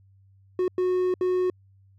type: tone bursts at uneven times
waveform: triangle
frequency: 365.7 Hz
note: F#4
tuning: 20 cents flat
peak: -19 dBFS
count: 3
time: 0.59-0.68 / 0.78-1.14 / 1.21-1.5 s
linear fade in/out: 2 ms
effects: added 97 Hz sine -54 dBFS peak until 1.98 s